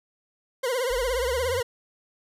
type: tone with vibrato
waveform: 40% pulse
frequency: 502 Hz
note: B4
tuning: 28 cents sharp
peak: -23 dBFS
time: 0.63-1.63 s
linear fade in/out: 10 ms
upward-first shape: triangle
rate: 17 Hz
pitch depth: 140 cents each way
type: exponential sweep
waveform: sine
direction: up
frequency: 40.3 to 94.6 Hz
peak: -33 dBFS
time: 0.9-1.61 s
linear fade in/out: 10 ms
effects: resampled to 32000 Hz